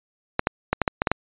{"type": "clicks", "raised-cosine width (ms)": 0.5, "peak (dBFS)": -4, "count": 8, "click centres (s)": [0.394, 0.471, 0.73, 0.817, 0.878, 1.019, 1.072, 1.116], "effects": ["resampled to 8000 Hz"]}